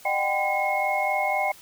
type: tone cluster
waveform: sine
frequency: 607 / 740 / 784 / 1015 / 2166 Hz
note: D#5 / F#5 / G5 / B5 / C#7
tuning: -43 / 0 / 0 / +47 / -41 cents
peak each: -29 / -32 / -25 / -34 / -27 dBFS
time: 0.05-1.52 s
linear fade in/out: 5 ms
effects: white hiss -49 dBFS RMS until 1.61 s